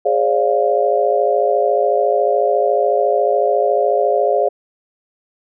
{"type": "chord", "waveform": "sine", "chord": "D half-diminished seventh", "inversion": "second", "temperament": "equal with one note detuned", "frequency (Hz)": [415.3, 533.3, 587.3, 698.5], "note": ["Ab4", "C5", "D5", "F5"], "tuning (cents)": [0, 33, 0, 0], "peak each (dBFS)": -18, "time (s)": [0.05, 4.49], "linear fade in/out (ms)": 10, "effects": []}